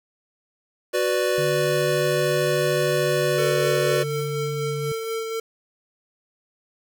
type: chord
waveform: square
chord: B minor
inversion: second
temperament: equal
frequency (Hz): 370 / 493.9 / 587.3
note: F#4 / B4 / D5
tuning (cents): 0 / 0 / 0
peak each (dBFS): -25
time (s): 0.93-4.04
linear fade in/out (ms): 20
type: tone with pitch glide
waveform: sine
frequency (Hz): 147.2 to 143.01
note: D3 to D3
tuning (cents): +4 to -46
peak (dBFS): -27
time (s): 1.38-4.92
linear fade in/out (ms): 2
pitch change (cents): -50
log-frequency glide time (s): 2.8-3.98
type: tone with tremolo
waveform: square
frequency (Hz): 449.4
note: A4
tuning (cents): +37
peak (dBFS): -25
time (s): 3.38-5.4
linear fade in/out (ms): 5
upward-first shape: sine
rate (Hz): 4.1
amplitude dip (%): 35
effects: 8-bit